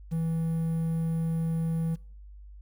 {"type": "tone with quantisation", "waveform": "triangle", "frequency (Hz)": 163.6, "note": "E3", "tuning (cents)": -13, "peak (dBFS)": -24, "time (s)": [0.11, 1.96], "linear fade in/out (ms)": 20, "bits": 9, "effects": ["noise-tail reverb RT60 0.5 s tail -24 dB re dry", "added 50 Hz sine -44 dBFS peak until 2.61 s"]}